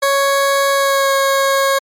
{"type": "tone with pitch glide", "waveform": "20% pulse", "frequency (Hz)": [554.4, 546.5], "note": ["C#5", "C#5"], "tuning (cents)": [0, -25], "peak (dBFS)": -7, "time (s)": [0.02, 1.79], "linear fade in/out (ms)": 10, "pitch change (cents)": -25, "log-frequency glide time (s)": [0.73, 1.12], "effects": ["MP3 64 kbps"]}